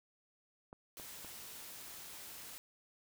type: clicks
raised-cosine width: 1 ms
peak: -36 dBFS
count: 3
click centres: 0.729 / 0.998 / 1.247 s
type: noise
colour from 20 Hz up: white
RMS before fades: -50 dBFS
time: 0.97-2.58 s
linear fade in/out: 0 ms
effects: none